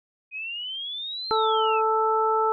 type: exponential two-way sweep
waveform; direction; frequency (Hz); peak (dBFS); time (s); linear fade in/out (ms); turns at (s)
sine; up then down; 2489 to 4186 to 2489; -30; 0.31-1.82; 50; 1.29
type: harmonic tone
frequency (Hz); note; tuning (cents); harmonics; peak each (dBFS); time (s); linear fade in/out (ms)
440; A4; 0; 1 / 2 / 3; -24 / -24 / -24; 1.31-2.52; 0
effects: none